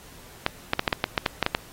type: clicks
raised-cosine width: 0.3 ms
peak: -4 dBFS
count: 11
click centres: 0.464 / 0.734 / 0.794 / 0.878 / 0.928 / 1.041 / 1.178 / 1.262 / 1.427 / 1.464 / 1.549 s
effects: pink hiss -48 dBFS RMS until 1.72 s + AAC 48 kbps